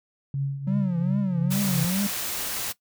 sine tone with tremolo, 138.59 Hz, C#3, in tune, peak -22 dBFS, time 0.34-1.85 s, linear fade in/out 2 ms, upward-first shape triangle, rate 2.9 Hz, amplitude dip 70%
triangle tone with vibrato, 185 Hz, F#3, in tune, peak -21 dBFS, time 0.67-2.07 s, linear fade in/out 5 ms, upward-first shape triangle, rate 2.4 Hz, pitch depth 180 cents each way
white noise, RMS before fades -30 dBFS, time 1.5-2.73 s, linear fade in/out 20 ms
effects noise-tail reverb RT60 0.1 s tail -18 dB re dry

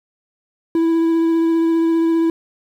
triangle tone with vibrato, 329.6 Hz, E4, in tune, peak -11 dBFS, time 0.75-2.3 s, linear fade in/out 2 ms, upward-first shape triangle, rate 15 Hz, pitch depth 13 cents each way, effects 8-bit

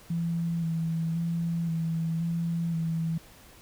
sine tone with vibrato, 165.8 Hz, E3, 10 cents sharp, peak -26 dBFS, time 0.1-3.18 s, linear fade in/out 5 ms, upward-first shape square, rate 0.95 Hz, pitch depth 23 cents each way, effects pink hiss -53 dBFS RMS until 3.61 s

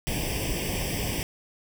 pink noise with comb filter, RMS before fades -29 dBFS, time 0.07-1.23 s, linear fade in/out 0 ms, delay 0.37 ms, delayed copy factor +1, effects none

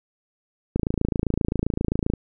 click train, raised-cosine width 3 ms, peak -9 dBFS, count 39, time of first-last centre 0.76-2.137 s, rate 27.6 Hz, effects none

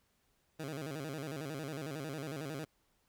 15% pulse tone with vibrato, 146.7 Hz, D3, 2 cents flat, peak -33 dBFS, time 0.59-2.65 s, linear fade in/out 10 ms, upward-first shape square, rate 11 Hz, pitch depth 130 cents each way, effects pink hiss -75 dBFS RMS until 3.08 s

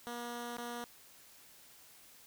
10% pulse tone with dropouts, 239.1 Hz, A#3, 44 cents sharp, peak -32 dBFS, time 0.07-0.84 s, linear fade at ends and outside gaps 0 ms, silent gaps 0.568-0.584 s, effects white hiss -59 dBFS RMS until 2.26 s

